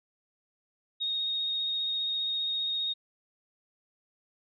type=tone with vibrato; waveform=sine; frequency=3729 Hz; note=A#7; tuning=in tune; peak=-28 dBFS; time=1-2.94 s; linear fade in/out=20 ms; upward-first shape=sine; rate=15 Hz; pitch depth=14 cents each way; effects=none